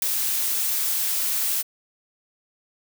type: noise with ADSR envelope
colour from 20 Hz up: blue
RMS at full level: -18 dBFS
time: 0.02-1.63 s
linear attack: 4 ms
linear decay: 6 ms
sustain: -6 dB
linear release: 23 ms
effects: none

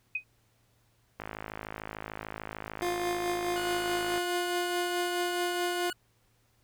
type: tone with exponential decay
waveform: sine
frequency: 2508 Hz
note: D#7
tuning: 13 cents sharp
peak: -25 dBFS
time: 0.15-0.24 s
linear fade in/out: 5 ms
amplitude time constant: 19 ms
type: click train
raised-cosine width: 0.5 ms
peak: -22 dBFS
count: 160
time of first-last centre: 1.2-4.178 s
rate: 53.4 Hz
type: tone with tremolo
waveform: 25% pulse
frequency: 352.3 Hz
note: F4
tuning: 15 cents sharp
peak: -24 dBFS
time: 2.82-5.9 s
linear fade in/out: 0 ms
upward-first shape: triangle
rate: 4.7 Hz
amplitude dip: 40%
type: tone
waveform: 25% pulse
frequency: 1461 Hz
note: F#6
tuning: 22 cents flat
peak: -32 dBFS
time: 3.56-5.93 s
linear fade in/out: 5 ms
effects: added 114 Hz sine -70 dBFS peak until 6.63 s + pink hiss -70 dBFS RMS until 6.63 s

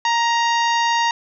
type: harmonic tone with a mistuned harmonic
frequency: 932.3 Hz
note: A#5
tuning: in tune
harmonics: 1 / 2 / 3 / 4 / 5 / 6 / 7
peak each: -17 / -23 / -27 / -29 / -31 / -33 / -34 dBFS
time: 0.05-1.11 s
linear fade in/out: 2 ms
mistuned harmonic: 2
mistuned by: +18 cents
effects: none

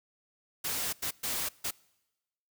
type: noise bursts at uneven times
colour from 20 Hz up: white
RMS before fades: -33 dBFS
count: 4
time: 0.64-0.93 / 1.02-1.11 / 1.23-1.49 / 1.64-1.71 s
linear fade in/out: 10 ms
effects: noise-tail reverb RT60 1.0 s tail -24 dB re dry

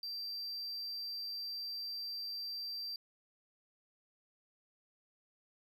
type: tone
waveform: triangle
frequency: 4699 Hz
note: D8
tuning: in tune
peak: -38 dBFS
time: 0.03-2.96 s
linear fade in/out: 2 ms
effects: none

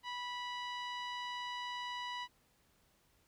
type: tone with low-pass filter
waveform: sawtooth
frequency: 982 Hz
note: B5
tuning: 10 cents flat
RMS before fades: -42 dBFS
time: 0.03-2.28 s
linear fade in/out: 50 ms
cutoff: 3600 Hz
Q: 1.8
effects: pink hiss -72 dBFS RMS until 3.27 s

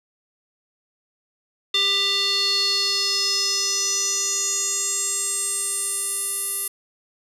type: tone with band-pass filter sweep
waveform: square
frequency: 396.3 Hz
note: G4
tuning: 19 cents sharp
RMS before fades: -23 dBFS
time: 1.74-6.68 s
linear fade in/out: 5 ms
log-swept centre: 3600 to 11000 Hz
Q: 5.9
effects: none

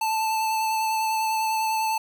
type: tone with vibrato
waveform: square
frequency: 880 Hz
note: A5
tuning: in tune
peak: -23 dBFS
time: 0.01-1.98 s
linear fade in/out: 5 ms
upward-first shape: triangle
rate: 10 Hz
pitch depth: 18 cents each way
effects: 9-bit

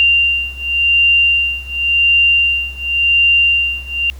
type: beating tone pair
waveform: sine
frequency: 2780 / 2780.91 Hz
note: F7 / F7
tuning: -9 / -8 cents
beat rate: 0.91 Hz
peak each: -13 / -14 dBFS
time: 0-4.1 s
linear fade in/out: 0 ms
effects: added 66 Hz sine -29 dBFS peak until 4.19 s + pink hiss -45 dBFS RMS until 4.19 s

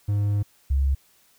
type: tone pair in turn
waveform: triangle / sine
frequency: 102.4 / 68.34 Hz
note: G#2 / C#2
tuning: -24 / -24 cents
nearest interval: perfect fifth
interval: 700 cents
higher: first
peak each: -18 dBFS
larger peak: neither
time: 0.08-0.43 / 0.7-0.95 s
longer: first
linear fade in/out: 10 ms
effects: white hiss -60 dBFS RMS until 1.38 s

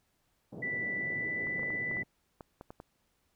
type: band-pass noise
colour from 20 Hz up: pink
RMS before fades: -44 dBFS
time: 0.52-2.04 s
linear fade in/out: 10 ms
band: 120 to 590 Hz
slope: 24 dB/octave
type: tone with pitch glide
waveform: sine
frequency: 1975.5 to 1986.9 Hz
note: B6 to B6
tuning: 0 to +10 cents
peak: -32 dBFS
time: 0.62-2.03 s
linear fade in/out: 10 ms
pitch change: +10 cents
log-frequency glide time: 0.92-1.39 s
type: clicks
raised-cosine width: 1 ms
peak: -31 dBFS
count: 10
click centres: 1.47 / 1.594 / 1.632 / 1.704 / 1.913 / 1.969 / 2.408 / 2.611 / 2.705 / 2.801 s
effects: pink hiss -75 dBFS RMS until 3.35 s

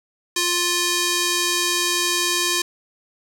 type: tone with band-pass filter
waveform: square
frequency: 350.6 Hz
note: F4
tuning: 7 cents sharp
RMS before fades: -21 dBFS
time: 0.36-2.62 s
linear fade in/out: 5 ms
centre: 6000 Hz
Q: 0.83
effects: none

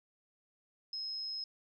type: tone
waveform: sine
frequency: 5140 Hz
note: E8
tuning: 45 cents flat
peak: -37 dBFS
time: 0.93-1.44 s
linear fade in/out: 2 ms
effects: 13-bit

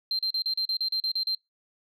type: tone bursts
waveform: sine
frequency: 4147 Hz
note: C8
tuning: 16 cents flat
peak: -23 dBFS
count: 11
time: 0.11-1.349 s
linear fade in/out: 2 ms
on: 79 ms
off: 37 ms
effects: noise-tail reverb RT60 0.2 s tail -25 dB re dry + tanh soft clip ceiling -21 dBFS

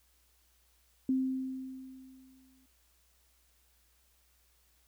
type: tone with exponential decay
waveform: sine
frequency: 261.6 Hz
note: C4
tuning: in tune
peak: -25 dBFS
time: 1.09-2.66 s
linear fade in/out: 2 ms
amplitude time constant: 340 ms
effects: added 60 Hz sine -70 dBFS peak until 4.87 s + white hiss -70 dBFS RMS until 4.87 s

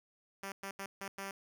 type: tone bursts at uneven times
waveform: 5% pulse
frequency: 196 Hz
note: G3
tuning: in tune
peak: -29 dBFS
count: 5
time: 0.43-0.52 / 0.63-0.71 / 0.79-0.86 / 1.01-1.08 / 1.18-1.31 s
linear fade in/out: 2 ms
effects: none

